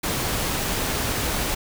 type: noise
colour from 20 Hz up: pink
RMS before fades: -25 dBFS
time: 0.03-1.55 s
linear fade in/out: 10 ms
effects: none